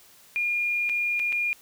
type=tone with dropouts; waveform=sine; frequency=2420 Hz; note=D#7; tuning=49 cents flat; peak=-23 dBFS; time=0.36-1.53 s; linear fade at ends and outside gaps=0 ms; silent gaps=0.892-0.896 / 1.194-1.198 / 1.323-1.327 s; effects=white hiss -54 dBFS RMS until 1.61 s